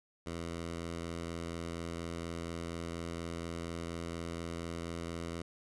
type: tone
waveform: 10% pulse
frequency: 84.2 Hz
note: E2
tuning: 37 cents sharp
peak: -30 dBFS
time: 0.26-5.42 s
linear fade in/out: 5 ms
effects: resampled to 24000 Hz